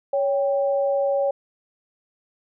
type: tone pair together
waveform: sine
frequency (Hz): 558 / 789.1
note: C#5 / G5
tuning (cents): +11 / +11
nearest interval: tritone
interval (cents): 600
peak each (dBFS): -19 / -28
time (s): 0.13-1.31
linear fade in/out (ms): 5
effects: none